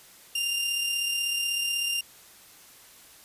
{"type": "tone with amplitude modulation", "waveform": "sawtooth", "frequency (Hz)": 2794, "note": "F7", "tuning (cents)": 0, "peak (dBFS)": -21, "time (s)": [0.35, 2.01], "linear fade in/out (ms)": 5, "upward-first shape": "sine", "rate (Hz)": 36.2, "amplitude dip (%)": 35, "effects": ["white hiss -52 dBFS RMS until 3.24 s", "resampled to 32000 Hz"]}